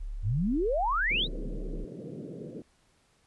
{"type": "tone", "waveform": "sine", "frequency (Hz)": 35.72, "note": "D1", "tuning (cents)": -47, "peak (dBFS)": -33, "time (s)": [0, 1.85], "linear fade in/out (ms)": 10}
{"type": "exponential sweep", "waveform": "sine", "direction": "up", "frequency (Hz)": [85.8, 4076], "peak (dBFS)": -25, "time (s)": [0.22, 1.28], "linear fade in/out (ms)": 50}
{"type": "band-pass noise", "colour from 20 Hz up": "pink", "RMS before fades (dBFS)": -41, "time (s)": [1.1, 2.62], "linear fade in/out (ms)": 2, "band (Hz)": [130, 520], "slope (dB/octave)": 48}
{"effects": ["pink hiss -67 dBFS RMS until 3.26 s", "resampled to 24000 Hz"]}